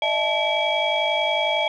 sine tone cluster, 608 / 659 / 868 / 2301 / 3298 Hz, D#5 / E5 / A5 / D7 / G#7, -40 / -1 / -24 / -36 / -13 cents, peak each -25 dBFS, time 0.02-1.68 s, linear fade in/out 2 ms, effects tanh soft clip ceiling -11 dBFS

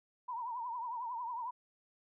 sine tone with vibrato, 955 Hz, A#5, 42 cents sharp, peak -37 dBFS, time 0.28-1.51 s, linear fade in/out 10 ms, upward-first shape triangle, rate 11 Hz, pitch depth 120 cents each way, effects none

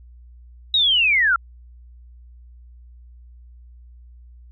sine linear sweep, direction down, 3862 to 1323 Hz, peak -14 dBFS, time 0.74-1.36 s, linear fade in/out 2 ms, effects added 60 Hz sine -42 dBFS peak until 4.51 s

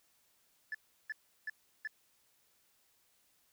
sine tone bursts, 1737 Hz, A6, 23 cents flat, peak -34 dBFS, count 4, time 0.72-1.874 s, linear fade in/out 2 ms, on 26 ms, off 350 ms, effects tanh soft clip ceiling -35 dBFS + white hiss -72 dBFS RMS until 3.52 s

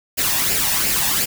white noise with flanger, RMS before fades -19 dBFS, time 0.17-1.26 s, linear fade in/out 20 ms, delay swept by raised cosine 0.4 to 1.16 ms, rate 2.8 Hz, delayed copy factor +0.55, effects none

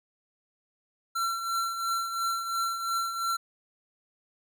square tone with tremolo, 1356 Hz, E6, 49 cents sharp, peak -26 dBFS, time 1.15-3.37 s, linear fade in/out 10 ms, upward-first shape triangle, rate 2.9 Hz, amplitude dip 60%, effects none

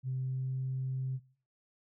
sine tone with pitch glide, 130 to 130.98 Hz, C3 to C3, -11 to +2 cents, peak -31 dBFS, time 0.03-1.2 s, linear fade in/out 50 ms, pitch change +13 cents, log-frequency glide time 0.15-0.63 s, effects noise-tail reverb RT60 0.5 s tail -22 dB re dry + tanh soft clip ceiling -27 dBFS

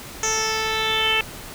10% pulse tone with low-pass filter sweep, 440 Hz, A4, in tune, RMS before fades -22 dBFS, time 0.23-1.21 s, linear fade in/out 2 ms, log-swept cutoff 6400 to 2800 Hz, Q 7.4, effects pink hiss -37 dBFS RMS until 1.54 s

